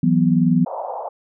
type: chord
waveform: sine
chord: E suspended second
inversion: none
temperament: equal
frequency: 164.81 / 185 / 246.9 Hz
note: E3 / F#3 / B3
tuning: 0 / 0 / 0 cents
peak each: -17 / -18 / -17 dBFS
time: 0.03-0.65 s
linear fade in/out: 5 ms
type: band-pass noise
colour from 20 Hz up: pink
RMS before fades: -28 dBFS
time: 0.66-1.09 s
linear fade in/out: 10 ms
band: 550 to 920 Hz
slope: 48 dB/octave
effects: none